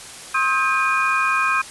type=tone cluster; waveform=sine; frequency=1070 / 1274 / 1591 / 2456 Hz; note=C6 / D#6 / G6 / D#7; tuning=+38 / +41 / +25 / -23 cents; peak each=-22 dBFS; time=0.34-1.62 s; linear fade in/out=10 ms; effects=white hiss -37 dBFS RMS until 1.7 s + resampled to 24000 Hz